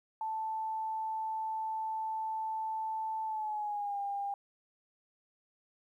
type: tone with pitch glide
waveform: sine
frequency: 880 to 802.3 Hz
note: A5 to G5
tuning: 0 to +40 cents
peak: -33 dBFS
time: 0.21-4.34 s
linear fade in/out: 2 ms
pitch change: -160 cents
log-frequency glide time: 3.25-3.99 s
effects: 12-bit